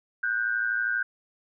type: tone pair together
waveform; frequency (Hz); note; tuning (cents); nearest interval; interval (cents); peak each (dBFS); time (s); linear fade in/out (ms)
sine; 1467 / 1579.4; F#6 / G6; -15 / +13; minor second; 128; -27 / -27; 0.23-1.03; 5
effects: none